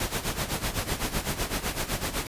pink noise with tremolo, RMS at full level -27 dBFS, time 0-2.27 s, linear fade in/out 2 ms, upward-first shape sine, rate 7.9 Hz, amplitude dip 75%, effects resampled to 32000 Hz

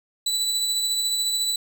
30% pulse tone with tremolo, 3966 Hz, B7, 7 cents sharp, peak -18 dBFS, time 0.26-1.56 s, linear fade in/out 5 ms, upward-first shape sine, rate 14 Hz, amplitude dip 30%, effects none

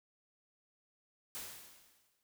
white noise with exponential decay, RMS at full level -42 dBFS, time 1.35-2.23 s, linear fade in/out 0 ms, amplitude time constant 190 ms, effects none

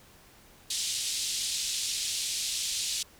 pink band-pass noise, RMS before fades -32 dBFS, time 0.7-3.03 s, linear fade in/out 5 ms, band 3300 to 9300 Hz, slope 24 dB/octave, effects pink hiss -56 dBFS RMS until 3.19 s

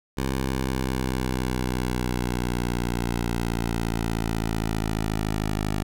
10% pulse linear sweep, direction down, 66.5 to 51.7 Hz, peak -16 dBFS, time 0.17-5.83 s, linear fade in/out 10 ms, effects none

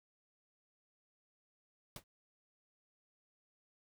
pink noise with exponential decay, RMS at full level -41 dBFS, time 1.96-2.04 s, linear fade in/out 2 ms, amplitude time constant 16 ms, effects none

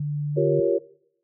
sine tone, 146.83 Hz, D3, in tune, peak -24 dBFS, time 0-0.6 s, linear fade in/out 5 ms
sine chord, G half-diminished seventh, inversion third, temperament equal, 349.2 / 392 / 466.2 / 554.4 Hz, F4 / G4 / Bb4 / Db5, 0 / 0 / 0 / 0 cents, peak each -24 dBFS, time 0.36-0.79 s, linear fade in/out 20 ms
effects noise-tail reverb RT60 0.7 s tail -20 dB re dry

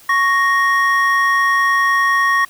triangle tone pair together, 1108.8 / 1864.7 Hz, C#6 / A#6, 0 / 0 cents, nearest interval major sixth, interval 900 cents, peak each -13 dBFS, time 0.09-2.45 s, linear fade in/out 5 ms, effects white hiss -45 dBFS RMS until 2.49 s

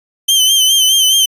sawtooth tone with vibrato, 3103 Hz, G7, 18 cents flat, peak -5 dBFS, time 0.28-1.26 s, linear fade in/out 10 ms, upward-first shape sine, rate 4.8 Hz, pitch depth 53 cents each way, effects resampled to 32000 Hz

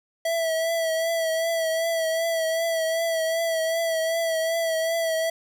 square tone with vibrato, 655 Hz, E5, 11 cents flat, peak -23 dBFS, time 0.25-5.3 s, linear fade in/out 5 ms, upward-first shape triangle, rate 2.6 Hz, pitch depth 40 cents each way, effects none

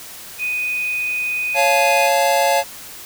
sine tone, 2489 Hz, D#7, in tune, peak -19 dBFS, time 0.38-2.1 s, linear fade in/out 50 ms
square chord, Db augmented, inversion none, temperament just, 554.4 / 693 / 866.2 Hz, Db5 / F5 / A5, 0 / -14 / -27 cents, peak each -19 dBFS, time 1.54-2.64 s, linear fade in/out 50 ms
effects white hiss -36 dBFS RMS until 3.05 s

